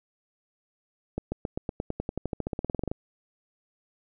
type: accelerating click train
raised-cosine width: 2 ms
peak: -16 dBFS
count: 23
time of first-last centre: 1.18-2.915 s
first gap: 140 ms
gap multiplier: 0.94
effects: none